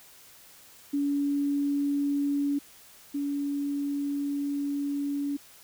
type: tone pair in turn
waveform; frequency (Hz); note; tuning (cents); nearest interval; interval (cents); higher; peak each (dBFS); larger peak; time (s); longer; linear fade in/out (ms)
sine; 284.4 / 284.4; C#4 / C#4; +45 / +45; unison; 0; neither; -24 / -27; first; 0.93-2.59 / 3.14-5.37; second; 10
effects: white hiss -53 dBFS RMS until 5.63 s